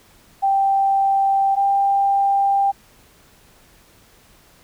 sine tone pair in turn, 784 / 792.7 Hz, G5 / G5, 0 / +19 cents, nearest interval unison, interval 19 cents, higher second, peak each -14 dBFS, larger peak neither, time 0.42-1.56 / 1.56-2.72 s, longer second, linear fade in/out 20 ms, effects pink hiss -52 dBFS RMS until 4.63 s

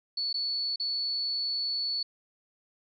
sine tone with dropouts, 4435 Hz, C#8, in tune, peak -28 dBFS, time 0.17-2.03 s, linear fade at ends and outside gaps 5 ms, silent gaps 0.329-0.341 / 0.76-0.798 s, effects none

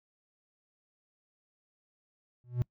triangle tone with exponential growth, 122.6 Hz, B2, 12 cents flat, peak -20 dBFS, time 2.44-2.62 s, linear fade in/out 0 ms, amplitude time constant 39 ms, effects noise-tail reverb RT60 0.1 s tail -25 dB re dry

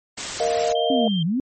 white noise, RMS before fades -28 dBFS, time 0.17-0.73 s, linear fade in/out 10 ms
sine chord, Bb suspended fourth, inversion none, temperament equal, 466.2 / 622.3 / 698.5 Hz, Bb4 / Eb5 / F5, 0 / 0 / 0 cents, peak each -23 dBFS, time 0.4-1.08 s, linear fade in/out 2 ms
sine tone, 3161 Hz, G7, 14 cents sharp, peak -27 dBFS, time 0.75-1.23 s, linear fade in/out 5 ms
sine linear two-way sweep, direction down then up, 277.2 to 155.56 to 277.2 Hz, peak -19 dBFS, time 0.9-1.4 s, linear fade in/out 2 ms, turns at 1.24 s
effects MP3 32 kbps

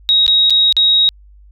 sine tone with dropouts, 3791 Hz, A#7, 28 cents sharp, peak -8 dBFS, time 0.09-1.09 s, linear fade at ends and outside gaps 0 ms, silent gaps 0.265-0.279 / 0.498-0.505 / 0.725-0.767 s, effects added 50 Hz sine -40 dBFS peak until 1.51 s

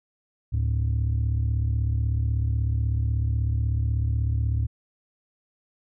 sine tone pair together, 72.75 / 109 Hz, D2 / A2, -16 / -16 cents, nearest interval perfect fifth, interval 700 cents, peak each -22 dBFS, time 0.52-4.67 s, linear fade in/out 20 ms, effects tanh soft clip ceiling -18 dBFS

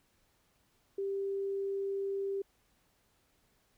sine tone, 393.5 Hz, G4, 7 cents sharp, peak -32 dBFS, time 0.98-2.42 s, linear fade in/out 5 ms, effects pink hiss -72 dBFS RMS until 3.77 s

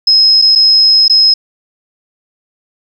sine tone with dropouts, 5130 Hz, E8, 48 cents flat, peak -4 dBFS, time 0.07-1.34 s, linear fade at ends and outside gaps 5 ms, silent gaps 0.417-0.421 / 0.553-0.557 / 1.081-1.097 s, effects 7-bit

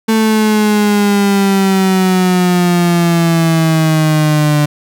35% pulse exponential sweep, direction down, 222.6 to 147.6 Hz, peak -7 dBFS, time 0.08-4.66 s, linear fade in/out 10 ms, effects none

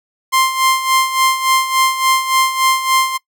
sawtooth tone with tremolo, 1050 Hz, C6, 6 cents sharp, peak -6 dBFS, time 0.32-3.18 s, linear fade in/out 20 ms, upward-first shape sine, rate 3.5 Hz, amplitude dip 70%, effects noise-tail reverb RT60 0.1 s tail -21 dB re dry

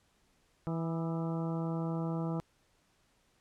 harmonic tone with a mistuned harmonic, 164.2 Hz, E3, 6 cents flat, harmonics 1 / 2 / 3 / 4 / 5 / 6 / 7 / 8, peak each -33 / -39 / -43 / -45 / -47 / -49 / -50 / -51 dBFS, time 0.67-2.4 s, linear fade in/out 0 ms, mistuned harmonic 7, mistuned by +67 cents, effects pink hiss -71 dBFS RMS until 3.4 s + low-pass 10000 Hz 12 dB/octave

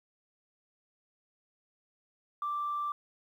sine tone, 1174.7 Hz, D6, in tune, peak -30 dBFS, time 2.42-2.92 s, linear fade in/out 2 ms, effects tanh soft clip ceiling -26 dBFS + 11-bit

